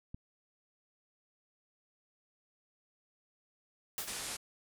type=click; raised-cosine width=5 ms; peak=-31 dBFS; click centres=0.145 s
type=noise with exponential decay; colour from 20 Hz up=white; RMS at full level=-35 dBFS; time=3.98-4.26 s; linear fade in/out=1 ms; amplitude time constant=59 ms
type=low-pass noise; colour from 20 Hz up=white; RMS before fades=-41 dBFS; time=4.07-4.37 s; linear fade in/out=10 ms; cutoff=11000 Hz; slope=48 dB/octave
effects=none